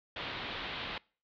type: low-pass noise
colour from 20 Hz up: white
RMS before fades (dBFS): -40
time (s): 0.16-0.98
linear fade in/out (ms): 2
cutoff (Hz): 3900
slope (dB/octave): 48
effects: noise-tail reverb RT60 0.4 s tail -25 dB re dry